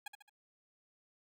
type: tone with echo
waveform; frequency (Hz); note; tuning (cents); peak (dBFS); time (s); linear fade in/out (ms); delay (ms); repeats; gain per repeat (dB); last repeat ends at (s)
15% pulse; 827; G#5; -8; -35; 0.06-0.08; 5; 72; 3; -7; 0.296
effects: none